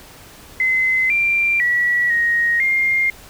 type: tone with pitch steps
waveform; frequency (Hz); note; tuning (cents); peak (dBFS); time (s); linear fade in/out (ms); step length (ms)
sine; 2050 / 2369 / 1937 / 1876 / 2117; C7 / D7 / B6 / A#6 / C7; -36 / +14 / -34 / +11 / +20; -14; 0.6-3.1; 2; 500
effects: pink hiss -42 dBFS RMS until 3.29 s